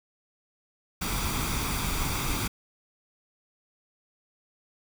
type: noise with comb filter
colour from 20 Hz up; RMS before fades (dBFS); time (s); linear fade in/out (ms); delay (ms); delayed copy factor
pink; -29; 1.01-2.48; 10; 0.85; +0.55
effects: none